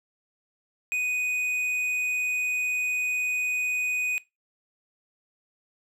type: tone with tanh clipping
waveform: triangle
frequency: 2489 Hz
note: D#7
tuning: in tune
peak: -26 dBFS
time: 0.92-4.18 s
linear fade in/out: 0 ms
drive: 12 dB
effects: noise-tail reverb RT60 0.2 s tail -19 dB re dry